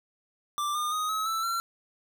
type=tone with pitch steps; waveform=square; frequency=1178 / 1212.5 / 1248 / 1284.6 / 1322.3 / 1361 Hz; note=D6 / D#6 / D#6 / E6 / E6 / F6; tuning=+5 / -45 / +5 / -45 / +5 / -45 cents; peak=-28 dBFS; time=0.58-1.6 s; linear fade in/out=0 ms; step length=170 ms; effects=none